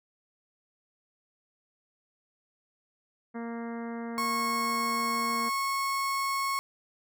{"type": "harmonic tone", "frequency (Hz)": 232.5, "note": "A#3", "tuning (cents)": -4, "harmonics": [1, 2, 3, 4, 5, 6, 7, 8, 9], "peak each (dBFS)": [-35, -41, -45, -47, -49, -51, -52, -53, -54], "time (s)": [3.34, 5.5], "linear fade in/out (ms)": 20}
{"type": "tone", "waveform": "35% pulse", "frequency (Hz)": 1096, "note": "C#6", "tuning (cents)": -20, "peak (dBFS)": -26, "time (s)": [4.18, 6.59], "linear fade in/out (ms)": 0}
{"effects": []}